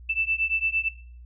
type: beating tone pair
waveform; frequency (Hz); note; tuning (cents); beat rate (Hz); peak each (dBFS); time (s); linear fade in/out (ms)
sine; 2647 / 2655.8; E7 / E7; +7 / +12; 8.8; -26; 0.09-0.89; 10
effects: noise-tail reverb RT60 0.5 s tail -17 dB re dry + added 60 Hz sine -42 dBFS peak until 1.25 s